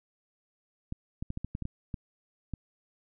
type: clicks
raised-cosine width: 5 ms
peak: -22 dBFS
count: 10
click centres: 0.924 / 1.225 / 1.304 / 1.374 / 1.446 / 1.551 / 1.623 / 1.654 / 1.942 / 2.537 s
effects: none